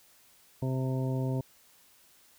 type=harmonic tone; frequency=130.81 Hz; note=C3; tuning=in tune; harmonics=1 / 2 / 3 / 4 / 5 / 7; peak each=-29 / -35 / -39 / -41 / -43 / -46 dBFS; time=0.62-1.41 s; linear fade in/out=5 ms; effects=white hiss -61 dBFS RMS until 2.38 s